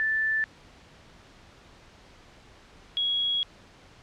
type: tone pair in turn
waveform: sine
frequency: 1760 / 3322 Hz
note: A6 / G#7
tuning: 0 / 0 cents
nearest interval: major seventh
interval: 1100 cents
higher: second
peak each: -23 dBFS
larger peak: neither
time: 0-0.44 / 2.97-3.43 s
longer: second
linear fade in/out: 0 ms
effects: pink hiss -53 dBFS RMS until 4.02 s + low-pass 5000 Hz 12 dB/octave